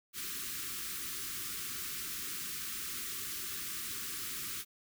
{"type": "band-stop noise", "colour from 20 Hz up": "white", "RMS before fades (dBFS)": -40, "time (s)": [0.13, 4.65], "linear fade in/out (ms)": 50, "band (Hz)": [420, 1100], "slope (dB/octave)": 96, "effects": []}